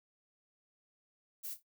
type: noise with echo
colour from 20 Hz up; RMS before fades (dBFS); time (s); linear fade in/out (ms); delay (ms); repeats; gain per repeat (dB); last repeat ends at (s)
violet; -42; 1.43-1.55; 20; 27; 3; -11; 1.631
effects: noise-tail reverb RT60 0.1 s tail -20 dB re dry